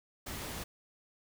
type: noise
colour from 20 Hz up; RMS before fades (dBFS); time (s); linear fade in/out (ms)
pink; -41; 0.26-0.64; 10
effects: none